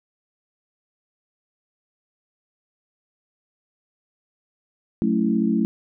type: chord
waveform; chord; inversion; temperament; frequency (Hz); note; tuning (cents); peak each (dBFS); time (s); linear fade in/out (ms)
sine; F# minor seventh; none; equal; 185 / 220 / 277.2 / 329.6; F#3 / A3 / C#4 / E4; 0 / 0 / 0 / 0; -25 / -20 / -26 / -25; 5.02-5.65; 0
effects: none